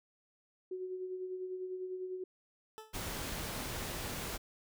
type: tone with tremolo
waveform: sine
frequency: 370 Hz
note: F#4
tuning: in tune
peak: -36 dBFS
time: 0.71-2.24 s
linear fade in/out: 5 ms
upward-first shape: sine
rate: 10 Hz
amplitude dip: 45%
type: tone with exponential decay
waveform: 20% pulse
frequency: 436.7 Hz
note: A4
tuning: 13 cents flat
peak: -38 dBFS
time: 2.78-3.01 s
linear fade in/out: 0 ms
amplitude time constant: 50 ms
type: noise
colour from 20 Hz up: pink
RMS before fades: -40 dBFS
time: 2.93-4.38 s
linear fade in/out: 20 ms
effects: none